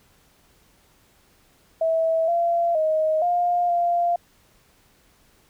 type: tone with pitch steps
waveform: sine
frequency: 651 / 684 / 627 / 705 / 694 Hz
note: E5 / F5 / D#5 / F5 / F5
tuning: -22 / -36 / +13 / +16 / -11 cents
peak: -18 dBFS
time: 1.81-4.16 s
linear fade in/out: 5 ms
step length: 470 ms
effects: pink hiss -59 dBFS RMS until 5.49 s